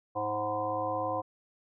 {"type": "harmonic tone with a mistuned harmonic", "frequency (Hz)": 105.5, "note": "G#2", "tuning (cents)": 28, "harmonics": [1, 3, 5, 7, 9, 10], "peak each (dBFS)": [-43, -40, -34, -34, -40, -35], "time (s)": [0.15, 1.22], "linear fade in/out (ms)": 20, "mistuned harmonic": 10, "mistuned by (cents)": -47, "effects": []}